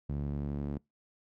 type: tone with band-pass filter sweep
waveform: sawtooth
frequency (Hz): 71.5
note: D2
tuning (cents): -46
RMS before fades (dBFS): -35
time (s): 0.09-0.78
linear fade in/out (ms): 5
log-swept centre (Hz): 150 to 230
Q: 1.2
effects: noise-tail reverb RT60 0.2 s tail -26 dB re dry